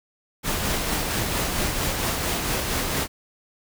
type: noise with tremolo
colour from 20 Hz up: pink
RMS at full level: -24 dBFS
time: 0.43-3.08 s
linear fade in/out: 50 ms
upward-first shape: sine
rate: 4.4 Hz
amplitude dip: 30%
effects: none